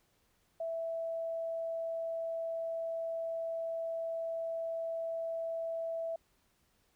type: tone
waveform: sine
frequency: 659.3 Hz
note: E5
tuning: in tune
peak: -34 dBFS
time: 0.6-6.16 s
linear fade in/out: 5 ms
effects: pink hiss -73 dBFS RMS until 6.95 s